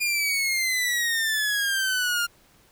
sawtooth exponential sweep, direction down, 2429 to 1396.9 Hz, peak -19 dBFS, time 0-2.27 s, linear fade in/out 20 ms, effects pink hiss -58 dBFS RMS until 2.71 s

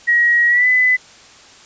sine tone with pitch glide, 1900 to 2006 Hz, A#6 to B6, +33 to +26 cents, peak -10 dBFS, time 0.07-0.97 s, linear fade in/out 20 ms, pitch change +93 cents, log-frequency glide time 0.48-0.67 s, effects white hiss -43 dBFS RMS until 1.65 s + resampled to 16000 Hz

